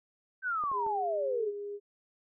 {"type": "exponential sweep", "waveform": "sine", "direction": "down", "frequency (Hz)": [1568, 394.4], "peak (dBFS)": -29, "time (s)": [0.42, 1.52], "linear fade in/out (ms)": 50}
{"type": "clicks", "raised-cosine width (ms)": 1, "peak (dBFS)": -32, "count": 3, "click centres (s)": [0.638, 0.716, 0.865]}
{"type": "tone", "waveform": "sine", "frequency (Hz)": 408.3, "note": "G#4", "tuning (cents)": -29, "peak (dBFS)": -36, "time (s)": [0.72, 1.8], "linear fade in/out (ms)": 50}
{"effects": []}